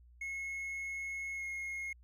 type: tone with pitch glide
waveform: triangle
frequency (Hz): 2176 to 2155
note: C#7 to C#7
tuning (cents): -33 to -49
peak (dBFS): -36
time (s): 0.21-1.93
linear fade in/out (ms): 5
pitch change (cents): -16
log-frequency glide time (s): 1.35-1.44
effects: added 60 Hz sine -57 dBFS peak until 2.03 s